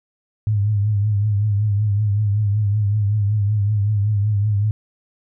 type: tone with vibrato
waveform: sine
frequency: 103.8 Hz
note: G#2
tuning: in tune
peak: -15 dBFS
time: 0.47-4.71 s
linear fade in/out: 0 ms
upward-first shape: triangle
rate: 5.3 Hz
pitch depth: 82 cents each way
effects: none